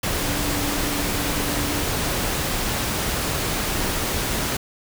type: tone in noise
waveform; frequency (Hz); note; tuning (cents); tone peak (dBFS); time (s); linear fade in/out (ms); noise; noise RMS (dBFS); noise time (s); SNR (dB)
sine; 289.9; D4; -22; -29; 0.21-1.83; 5; pink; -24; 0.03-4.57; -8
effects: none